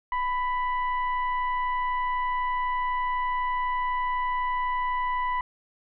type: tone with frequency modulation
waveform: sine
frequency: 996 Hz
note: B5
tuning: 14 cents sharp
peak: -24 dBFS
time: 0.12-5.41 s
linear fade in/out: 2 ms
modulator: 980 Hz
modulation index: 0.66
effects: none